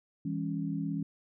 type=chord; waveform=sine; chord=C# minor; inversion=first; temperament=equal with one note detuned; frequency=164.81 / 202.3 / 277.2 Hz; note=E3 / G#3 / C#4; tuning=0 / -45 / 0 cents; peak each=-34 / -37 / -35 dBFS; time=0.25-1.03 s; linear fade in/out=5 ms; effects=none

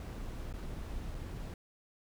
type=noise with dropouts; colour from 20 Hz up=brown; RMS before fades=-41 dBFS; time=0-1.54 s; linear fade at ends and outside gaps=1 ms; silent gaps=0.527-0.538 / 1.146-1.15 s; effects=none

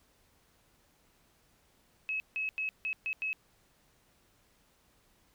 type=tone bursts at uneven times; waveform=sine; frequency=2575 Hz; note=E7; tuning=41 cents flat; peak=-31 dBFS; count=6; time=2.09-2.2 / 2.36-2.49 / 2.58-2.69 / 2.85-2.93 / 3.06-3.13 / 3.22-3.33 s; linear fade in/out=0 ms; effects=pink hiss -68 dBFS RMS until 5.34 s

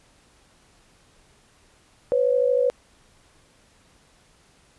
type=tone pair together; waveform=sine; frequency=498.1 / 551.1 Hz; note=B4 / C#5; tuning=+15 / -10 cents; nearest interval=major second; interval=175 cents; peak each=-19 / -22 dBFS; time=2.12-2.7 s; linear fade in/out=0 ms; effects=pink hiss -58 dBFS RMS until 4.78 s + resampled to 24000 Hz

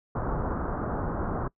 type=low-pass noise; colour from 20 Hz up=pink; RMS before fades=-30 dBFS; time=0.15-1.48 s; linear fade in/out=5 ms; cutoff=1400 Hz; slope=48 dB/octave; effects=noise-tail reverb RT60 0.1 s tail -23 dB re dry

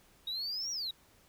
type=exponential two-way sweep; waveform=sine; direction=up then down; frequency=3760 to 5800 to 3760 Hz; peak=-32 dBFS; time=0.27-0.91 s; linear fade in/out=5 ms; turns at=0.71 s; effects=tanh soft clip ceiling -33 dBFS + pink hiss -64 dBFS RMS until 1.28 s

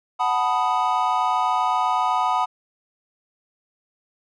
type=chord; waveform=triangle; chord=B dominant seventh; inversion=second; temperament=equal; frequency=740 / 880 / 987.8 / 1244.5 Hz; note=F#5 / A5 / B5 / D#6; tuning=0 / 0 / 0 / 0 cents; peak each=-22 / -24 / -21 / -23 dBFS; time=0.19-2.46 s; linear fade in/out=20 ms; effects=resampled to 22050 Hz

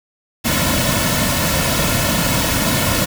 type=noise with comb filter; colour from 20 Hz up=pink; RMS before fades=-17 dBFS; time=0.44-3.06 s; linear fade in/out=20 ms; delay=2.5 ms; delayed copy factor=-0.65; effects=none

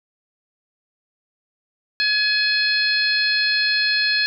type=harmonic tone; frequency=846 Hz; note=G#5; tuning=32 cents sharp; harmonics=2 / 3 / 4 / 5 / 6; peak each=-21 / -24 / -29 / -20 / -31 dBFS; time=2-4.26 s; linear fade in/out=0 ms; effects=none

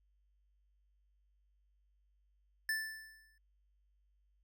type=tone with exponential decay; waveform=square; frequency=1760 Hz; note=A6; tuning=in tune; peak=-32 dBFS; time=2.69-3.38 s; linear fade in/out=2 ms; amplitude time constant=150 ms; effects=added 50 Hz sine -70 dBFS peak until 4.43 s

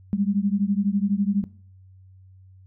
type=beating tone pair; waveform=sine; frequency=195.9 / 207.9 Hz; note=G3 / G#3; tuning=-1 / +2 cents; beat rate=12 Hz; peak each=-23 dBFS; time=0.13-1.44 s; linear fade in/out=0 ms; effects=noise-tail reverb RT60 0.5 s tail -19 dB re dry + added 94 Hz sine -47 dBFS peak until 2.66 s

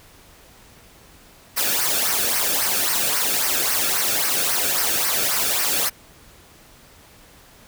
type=noise with flanger; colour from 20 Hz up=white; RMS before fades=-21 dBFS; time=1.56-5.9 s; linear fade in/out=20 ms; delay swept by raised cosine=0.27 to 1.03 ms; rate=3.7 Hz; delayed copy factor=-0.65; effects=pink hiss -49 dBFS RMS until 7.67 s

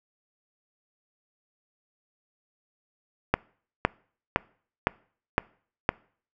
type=click train; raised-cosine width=0.5 ms; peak=-4 dBFS; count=6; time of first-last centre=3.34-5.891 s; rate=1.96 Hz; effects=noise-tail reverb RT60 0.5 s tail -25 dB re dry

